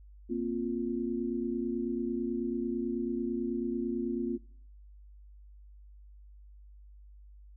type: chord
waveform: sine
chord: Bb suspended second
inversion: none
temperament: just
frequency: 233.1 / 262.2 / 349.6 Hz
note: Bb3 / C4 / F4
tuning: 0 / +4 / +2 cents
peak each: -34 / -35 / -34 dBFS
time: 0.29-4.38 s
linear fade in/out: 20 ms
effects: noise-tail reverb RT60 0.6 s tail -24 dB re dry + added 50 Hz sine -50 dBFS peak until 7.56 s